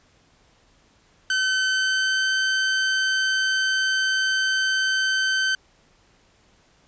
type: tone with pitch glide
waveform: sawtooth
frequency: 1529 to 1539.6 Hz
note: G6 to G6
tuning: -44 to -32 cents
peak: -16 dBFS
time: 1.3-5.55 s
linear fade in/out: 2 ms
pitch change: +12 cents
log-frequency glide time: 1.63-2.32 s
effects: pink hiss -59 dBFS RMS until 6.87 s + resampled to 16000 Hz